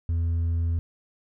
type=tone with hard clipping; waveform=triangle; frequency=83.6 Hz; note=E2; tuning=25 cents sharp; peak=-21 dBFS; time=0.09-0.79 s; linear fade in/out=0 ms; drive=1 dB; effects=none